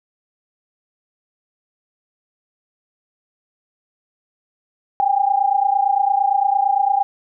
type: tone pair together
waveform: sine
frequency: 784 / 812.8 Hz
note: G5 / G#5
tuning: 0 / -38 cents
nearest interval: minor second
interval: 62 cents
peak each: -17 dBFS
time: 5-7.03 s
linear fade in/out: 0 ms
effects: none